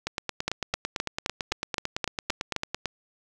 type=two click trains; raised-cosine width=0.2 ms; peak=-11 / -9 dBFS; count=26 / 9; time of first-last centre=0.07-2.857 / 0.48-2.563 s; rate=8.97 / 3.84 Hz; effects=none